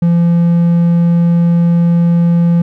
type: tone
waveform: triangle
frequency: 170.7 Hz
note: F3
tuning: 39 cents flat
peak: -5 dBFS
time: 0.02-2.62 s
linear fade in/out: 5 ms
effects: none